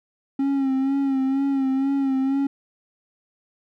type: tone with vibrato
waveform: triangle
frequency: 270.7 Hz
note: C#4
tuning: 41 cents flat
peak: -17 dBFS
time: 0.39-2.47 s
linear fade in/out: 5 ms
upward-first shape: sine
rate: 2.1 Hz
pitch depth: 43 cents each way
effects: none